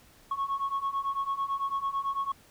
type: beating tone pair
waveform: sine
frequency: 1096 / 1105 Hz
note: C#6 / C#6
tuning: -20 / -6 cents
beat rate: 9 Hz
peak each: -31 / -29 dBFS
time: 0.31-2.32 s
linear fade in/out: 5 ms
effects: tanh soft clip ceiling -24 dBFS + pink hiss -58 dBFS RMS until 2.5 s